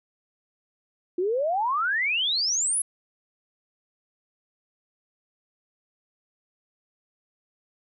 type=exponential sweep; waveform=sine; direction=up; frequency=343.4 to 11000 Hz; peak=-22 dBFS; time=1.18-2.82 s; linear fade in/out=5 ms; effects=none